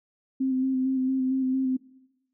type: tone with vibrato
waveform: sine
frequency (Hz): 261.6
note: C4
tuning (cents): 0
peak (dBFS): -22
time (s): 0.4-1.77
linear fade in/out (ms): 10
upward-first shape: square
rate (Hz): 4.4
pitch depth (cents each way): 18
effects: noise-tail reverb RT60 0.9 s tail -19 dB re dry